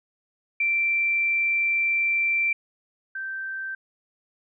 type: tone pair in turn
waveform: sine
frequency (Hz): 2349 / 1559.4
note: D7 / G6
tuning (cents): 0 / -10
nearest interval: perfect fifth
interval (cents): 710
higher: first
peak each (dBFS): -20 / -29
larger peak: first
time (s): 0.6-2.53 / 3.15-3.75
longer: first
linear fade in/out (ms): 5
effects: none